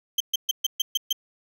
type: tone bursts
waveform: 35% pulse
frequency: 3136 Hz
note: G7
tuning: in tune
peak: -18 dBFS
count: 7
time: 0.18-1.128 s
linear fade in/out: 5 ms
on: 24 ms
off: 130 ms
effects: none